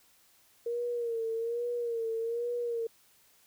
sine tone with vibrato, 466.2 Hz, A#4, in tune, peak -30 dBFS, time 0.66-2.87 s, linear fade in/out 5 ms, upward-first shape sine, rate 1.2 Hz, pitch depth 59 cents each way, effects white hiss -64 dBFS RMS until 3.46 s

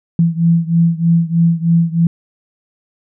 sine beating tone pair, 166.4 / 169.6 Hz, E3 / E3, +17 / +50 cents, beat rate 3.2 Hz, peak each -12 / -14 dBFS, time 0.19-2.07 s, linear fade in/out 2 ms, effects none

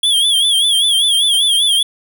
square tone with vibrato, 3322 Hz, G#7, in tune, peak -11 dBFS, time 0.03-1.83 s, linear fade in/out 5 ms, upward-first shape sine, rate 5.1 Hz, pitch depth 95 cents each way, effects none

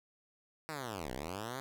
5% pulse linear two-way sweep, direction down then up, 162.3 to 58.4 to 137.3 Hz, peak -28 dBFS, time 0.69-1.6 s, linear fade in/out 0 ms, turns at 1.12 s, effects none

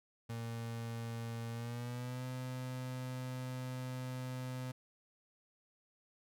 35% pulse tone with pitch glide, 115.7 to 127.64 Hz, A#2 to C3, -13 to -43 cents, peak -38 dBFS, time 0.29-4.72 s, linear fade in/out 10 ms, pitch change +170 cents, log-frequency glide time 1.5-2.25 s, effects none

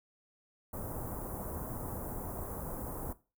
pink band-stop noise, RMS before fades -40 dBFS, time 0.73-3.13 s, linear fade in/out 5 ms, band 1100 to 11000 Hz, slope 24 dB/octave, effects noise-tail reverb RT60 0.3 s tail -17 dB re dry

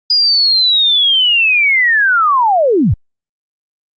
sine linear sweep, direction down, 4949 to 67.6 Hz, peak -8 dBFS, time 0.1-2.94 s, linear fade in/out 5 ms, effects Opus 32 kbps

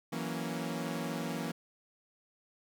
sawtooth chord, F# dominant seventh, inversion third, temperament equal, 164.81 / 185 / 233.1 / 277.2 Hz, E3 / F#3 / A#3 / C#4, 0 / 0 / 0 / 0 cents, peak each -35 / -39 / -35 / -37 dBFS, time 0.12-1.52 s, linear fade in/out 10 ms, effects none

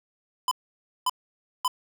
square tone bursts, 1010 Hz, B5, 39 cents sharp, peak -22 dBFS, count 3, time 0.48-1.679 s, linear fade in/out 2 ms, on 33 ms, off 550 ms, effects none

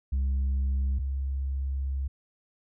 sine tone pair in turn, 67 / 67.78 Hz, C2 / C#2, +42 / -38 cents, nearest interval unison, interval 20 cents, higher second, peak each -21 / -26 dBFS, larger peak first, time 0.12-0.99 / 0.99-2.08 s, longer second, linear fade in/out 10 ms, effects tanh soft clip ceiling -23 dBFS

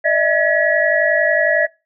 sine tone cluster, 602 / 653 / 1686 / 1927 Hz, D5 / E5 / G#6 / B6, +43 / -17 / +26 / -43 cents, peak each -18 dBFS, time 0.04-1.67 s, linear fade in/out 20 ms, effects noise-tail reverb RT60 0.3 s tail -26 dB re dry

